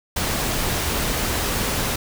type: noise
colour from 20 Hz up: pink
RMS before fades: -23 dBFS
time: 0.16-1.96 s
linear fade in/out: 5 ms
effects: none